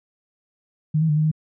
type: tone with pitch steps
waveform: sine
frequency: 154 / 160.4 / 150.2 / 154.5 / 155.9 Hz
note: D#3 / E3 / D3 / D#3 / D#3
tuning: -17 / -47 / +39 / -12 / +4 cents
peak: -16 dBFS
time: 0.94-1.315 s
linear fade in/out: 10 ms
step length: 75 ms
effects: none